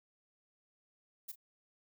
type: noise with echo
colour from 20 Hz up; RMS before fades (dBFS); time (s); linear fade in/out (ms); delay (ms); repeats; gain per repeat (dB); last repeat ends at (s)
violet; -43; 1.28-1.32; 10; 38; 1; -15; 1.358
effects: none